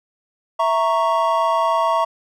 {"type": "chord", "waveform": "triangle", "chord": "A# diminished", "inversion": "second", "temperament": "equal", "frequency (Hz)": [659.3, 932.3, 1108.7], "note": ["E5", "A#5", "C#6"], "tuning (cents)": [0, 0, 0], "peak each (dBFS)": -18, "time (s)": [0.59, 2.05], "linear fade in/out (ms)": 10, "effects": []}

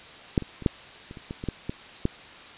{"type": "clicks", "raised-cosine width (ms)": 3, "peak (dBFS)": [-7, -22, -25, -7, -27, -28, -20, -21, -14, -16, -9], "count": 11, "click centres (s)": [0.378, 0.423, 0.623, 0.662, 1.111, 1.172, 1.309, 1.439, 1.487, 1.695, 2.054], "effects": ["white hiss -45 dBFS RMS until 2.57 s", "resampled to 8000 Hz"]}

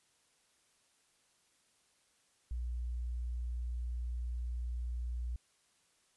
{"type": "tone", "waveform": "sine", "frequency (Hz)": 60, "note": "B1", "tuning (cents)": -49, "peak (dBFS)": -35, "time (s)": [2.51, 5.36], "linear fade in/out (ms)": 0, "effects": ["white hiss -72 dBFS RMS until 6.16 s", "resampled to 24000 Hz"]}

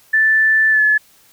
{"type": "tone with pitch glide", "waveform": "sine", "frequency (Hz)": [1760, 1716.8], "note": ["A6", "A6"], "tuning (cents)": [0, -43], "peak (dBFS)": -10, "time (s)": [0.13, 0.98], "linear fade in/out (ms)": 10, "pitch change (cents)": -43, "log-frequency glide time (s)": [0.7, 0.82], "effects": ["white hiss -51 dBFS RMS until 1.32 s"]}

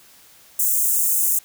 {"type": "high-pass noise", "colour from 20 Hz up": "white", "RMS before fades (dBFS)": -19, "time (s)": [0.59, 1.39], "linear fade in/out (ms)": 5, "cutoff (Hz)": 6800, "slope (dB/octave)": 48, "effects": ["white hiss -50 dBFS RMS until 1.44 s"]}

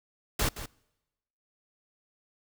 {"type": "noise with echo", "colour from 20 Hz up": "pink", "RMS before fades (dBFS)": -27, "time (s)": [0.39, 0.49], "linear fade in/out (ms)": 5, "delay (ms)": 170, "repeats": 1, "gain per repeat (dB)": -12, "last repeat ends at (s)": 0.66, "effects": ["noise-tail reverb RT60 1.0 s tail -26 dB re dry"]}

